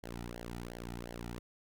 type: tone with flanger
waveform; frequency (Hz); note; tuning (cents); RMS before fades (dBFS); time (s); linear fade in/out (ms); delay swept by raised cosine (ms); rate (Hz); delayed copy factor
sawtooth; 58.9; A#1; +19; -44; 0.03-1.39; 5; 0.79 to 1.89; 2.8; -0.9
effects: none